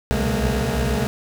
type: tone cluster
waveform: 20% pulse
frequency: 61.4 / 64.1 / 70.1 / 209.2 / 229.9 Hz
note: B1 / C2 / C#2 / G#3 / A#3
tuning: -9 / -35 / +20 / +13 / -24 cents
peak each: -21 dBFS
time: 0.11-1.07 s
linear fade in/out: 0 ms
effects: none